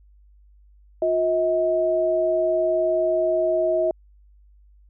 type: tone pair together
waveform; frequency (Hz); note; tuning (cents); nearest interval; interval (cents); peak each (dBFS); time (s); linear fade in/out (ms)
sine; 357.2 / 638; F4 / D#5; +39 / +43; minor seventh; 1004; -24 / -19; 1.02-3.91; 2
effects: added 50 Hz sine -50 dBFS peak until 4.89 s